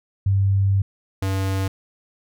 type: tone pair in turn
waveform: sine / square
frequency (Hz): 98 / 96.15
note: G2 / G2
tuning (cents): 0 / -33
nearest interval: unison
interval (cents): 33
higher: first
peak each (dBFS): -15 / -21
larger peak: first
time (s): 0.26-0.82 / 1.22-1.68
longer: first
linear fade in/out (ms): 5
effects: none